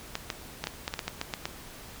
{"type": "clicks", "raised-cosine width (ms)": 0.2, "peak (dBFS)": -13, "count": 11, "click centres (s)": [0.154, 0.302, 0.64, 0.671, 0.879, 0.939, 0.992, 1.08, 1.214, 1.338, 1.455], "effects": ["pink hiss -46 dBFS RMS until 2 s"]}